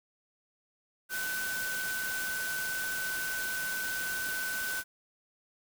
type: tone in noise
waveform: sine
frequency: 1513 Hz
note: F#6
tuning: 38 cents sharp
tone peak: -33 dBFS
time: 1.09-4.84 s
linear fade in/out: 50 ms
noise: white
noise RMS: -38 dBFS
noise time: 1.09-4.84 s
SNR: +2 dB
effects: none